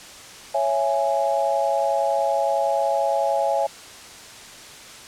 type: chord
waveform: sine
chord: C# minor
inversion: none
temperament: just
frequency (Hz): 554.4 / 665.2 / 831.5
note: C#5 / E5 / G#5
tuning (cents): 0 / +16 / +2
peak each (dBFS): -23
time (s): 0.54-3.67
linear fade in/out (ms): 10
effects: white hiss -41 dBFS RMS until 5.07 s + low-pass 8000 Hz 12 dB/octave